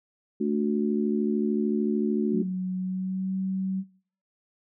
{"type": "harmonic tone", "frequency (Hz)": 73.42, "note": "D2", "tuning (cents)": 0, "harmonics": [3, 4, 5], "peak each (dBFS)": [-26, -29, -28], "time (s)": [0.4, 2.43], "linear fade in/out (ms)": 10}
{"type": "tone with pitch glide", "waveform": "sine", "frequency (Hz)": [185, 190.09], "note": ["F#3", "F#3"], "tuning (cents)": [0, 47], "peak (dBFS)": -26, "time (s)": [2.31, 3.84], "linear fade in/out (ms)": 50, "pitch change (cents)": 47, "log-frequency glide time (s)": [2.77, 3.35]}
{"effects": ["noise-tail reverb RT60 0.5 s tail -20 dB re dry"]}